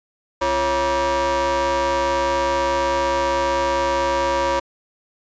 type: ring-modulated tone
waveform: 35% pulse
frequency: 204.9 Hz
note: G#3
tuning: 23 cents flat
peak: -13 dBFS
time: 0.41-4.6 s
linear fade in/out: 10 ms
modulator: 755 Hz
effects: resampled to 16000 Hz